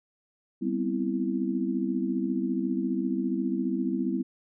sine chord, C major seventh, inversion second, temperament equal, 196 / 246.9 / 261.6 / 329.6 Hz, G3 / B3 / C4 / E4, 0 / 0 / 0 / 0 cents, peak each -31 dBFS, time 0.61-4.23 s, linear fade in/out 20 ms, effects none

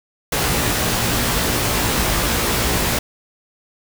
pink noise with comb filter, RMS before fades -19 dBFS, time 0.32-2.99 s, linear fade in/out 5 ms, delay 17 ms, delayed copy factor +0.75, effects none

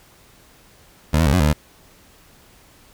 20% pulse tone with pitch steps, 76.6 / 82.4 / 69.2 / 91.1 / 74.7 / 75.7 Hz, D#2 / E2 / C#2 / F#2 / D2 / D#2, -27 / 0 / -2 / -26 / +30 / -47 cents, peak -9 dBFS, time 1.13-1.532 s, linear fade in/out 10 ms, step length 67 ms, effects pink hiss -51 dBFS RMS until 2.93 s

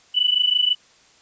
sine tone pair together, 2960 / 2986 Hz, F#7 / F#7, 0 / +15 cents, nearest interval unison, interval 15 cents, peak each -19 dBFS, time 0.14-0.75 s, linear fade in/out 20 ms, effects white hiss -54 dBFS RMS until 1.21 s + resampled to 16000 Hz

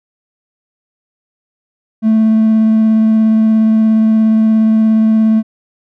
triangle tone with vibrato, 220 Hz, A3, in tune, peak -4 dBFS, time 2.02-5.43 s, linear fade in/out 50 ms, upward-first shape sine, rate 17 Hz, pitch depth 10 cents each way, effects tanh soft clip ceiling -1 dBFS

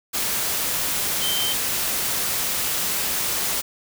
sine tone in noise, 3116 Hz, G7, 11 cents flat, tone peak -24 dBFS, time 1.21-1.54 s, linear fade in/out 20 ms, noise white, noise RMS -24 dBFS, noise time 0.13-3.62 s, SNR -3 dB, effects none

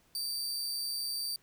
sawtooth tone with amplitude modulation, 4663 Hz, D8, 13 cents flat, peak -28 dBFS, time 0.15-1.36 s, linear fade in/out 2 ms, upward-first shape sine, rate 140 Hz, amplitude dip 55%, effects pink hiss -67 dBFS RMS until 1.42 s

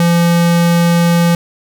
square tone, 170.9 Hz, F3, 37 cents flat, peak -9 dBFS, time 0-1.35 s, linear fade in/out 2 ms, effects none

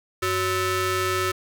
sawtooth ring-modulated tone, 466 Hz, A#4, 1 cent flat, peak -15 dBFS, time 0.22-1.32 s, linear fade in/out 10 ms, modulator 837 Hz, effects none

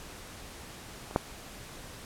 clicks, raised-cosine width 1 ms, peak -28 / -9 dBFS, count 2, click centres 1.111 / 1.161 s, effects pink hiss -46 dBFS RMS until 2.05 s + low-pass 12000 Hz 12 dB/octave

